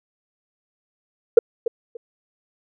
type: tone with echo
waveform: sine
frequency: 466.2 Hz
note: A#4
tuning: in tune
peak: -3 dBFS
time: 1.37-1.39 s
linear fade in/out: 5 ms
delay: 290 ms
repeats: 2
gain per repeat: -14 dB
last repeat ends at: 1.97 s
effects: tanh soft clip ceiling 0 dBFS